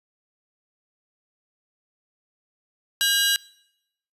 sawtooth tone cluster, 1612 / 2887 / 3928 Hz, G6 / F#7 / B7, +48 / -43 / -10 cents, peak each -20 dBFS, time 3.01-3.36 s, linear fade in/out 0 ms, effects noise-tail reverb RT60 0.8 s tail -24 dB re dry + resampled to 32000 Hz

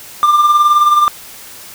triangle tone with tremolo, 1193 Hz, D6, 27 cents sharp, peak -3 dBFS, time 0.23-1.08 s, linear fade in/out 0 ms, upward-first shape sine, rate 19 Hz, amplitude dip 50%, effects white hiss -34 dBFS RMS until 1.74 s

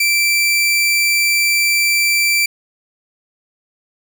sawtooth tone, 2340 Hz, D7, 7 cents flat, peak -9 dBFS, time 0-2.46 s, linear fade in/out 5 ms, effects none

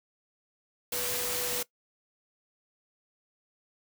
sine tone in noise, 491.1 Hz, B4, 10 cents flat, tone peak -38 dBFS, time 0.92-1.63 s, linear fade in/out 5 ms, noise white, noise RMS -32 dBFS, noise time 0.92-1.63 s, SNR -9 dB, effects noise-tail reverb RT60 0.1 s tail -20 dB re dry

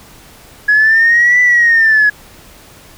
sine linear two-way sweep, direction up then down, 1677 to 1987 to 1677 Hz, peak -5 dBFS, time 0.68-2.1 s, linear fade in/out 10 ms, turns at 1.41 s, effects tanh soft clip ceiling -2 dBFS + pink hiss -40 dBFS RMS until 2.97 s

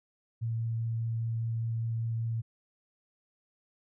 sine tone with vibrato, 114.3 Hz, A#2, 34 cents flat, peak -29 dBFS, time 0.41-2.42 s, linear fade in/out 20 ms, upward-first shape triangle, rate 5 Hz, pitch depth 9 cents each way, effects none

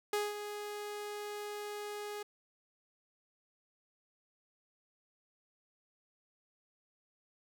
sawtooth tone with ADSR envelope, 415.3 Hz, G#4, in tune, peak -26 dBFS, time 0.13-2.23 s, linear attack 3 ms, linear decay 200 ms, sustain -10 dB, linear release 7 ms, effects none

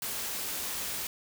white noise, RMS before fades -35 dBFS, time 0.02-1.07 s, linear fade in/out 2 ms, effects none

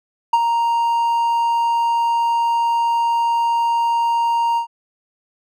triangle tone with ADSR envelope, 932.3 Hz, A#5, in tune, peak -7 dBFS, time 0.33-4.67 s, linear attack 6 ms, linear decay 41 ms, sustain -6 dB, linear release 100 ms, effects none

